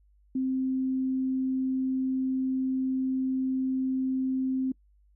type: tone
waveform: sine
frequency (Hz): 261.6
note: C4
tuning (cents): 0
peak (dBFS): -25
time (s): 0.35-4.72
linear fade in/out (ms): 5
effects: noise-tail reverb RT60 0.1 s tail -25 dB re dry + added 50 Hz sine -59 dBFS peak until 5.15 s